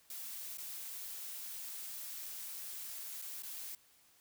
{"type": "noise with dropouts", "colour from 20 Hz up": "blue", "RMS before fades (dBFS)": -45, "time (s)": [0.1, 3.75], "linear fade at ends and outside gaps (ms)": 2, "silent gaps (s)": [[0.573, 0.582], [3.217, 3.221], [3.423, 3.433]], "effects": ["white hiss -67 dBFS RMS until 4.2 s"]}